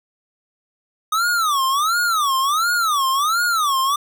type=tone with vibrato; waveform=square; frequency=1231 Hz; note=D#6; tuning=19 cents flat; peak=-17 dBFS; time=1.12-3.96 s; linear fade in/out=5 ms; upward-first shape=sine; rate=1.4 Hz; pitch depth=270 cents each way; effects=none